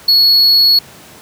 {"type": "tone", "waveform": "triangle", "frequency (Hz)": 4364, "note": "C#8", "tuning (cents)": -28, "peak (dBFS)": -5, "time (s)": [0.08, 0.79], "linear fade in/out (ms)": 5, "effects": ["pink hiss -38 dBFS RMS until 1.21 s", "high-pass 100 Hz 12 dB/octave"]}